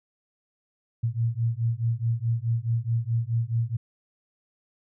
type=beating tone pair; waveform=sine; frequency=113.5 / 118.2 Hz; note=A#2 / A#2; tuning=-46 / +24 cents; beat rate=4.7 Hz; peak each=-26 dBFS; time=1.03-3.77 s; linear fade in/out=10 ms; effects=none